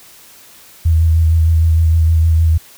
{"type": "tone with vibrato", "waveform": "sine", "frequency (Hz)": 81.2, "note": "E2", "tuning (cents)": -26, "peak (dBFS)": -8, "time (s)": [0.85, 2.58], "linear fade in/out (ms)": 10, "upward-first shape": "sine", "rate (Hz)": 6.5, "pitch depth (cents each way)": 28, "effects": ["white hiss -42 dBFS RMS until 2.77 s"]}